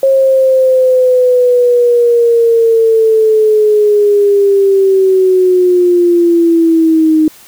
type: linear sweep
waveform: sine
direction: down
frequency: 540 to 310 Hz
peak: -5 dBFS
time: 0.03-7.28 s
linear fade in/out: 2 ms
effects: white hiss -39 dBFS RMS until 7.47 s